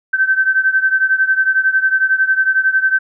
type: beating tone pair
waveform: sine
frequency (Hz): 1541 / 1552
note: G6 / G6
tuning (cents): -30 / -18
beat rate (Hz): 11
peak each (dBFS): -13 / -16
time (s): 0.13-2.99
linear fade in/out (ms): 10
effects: none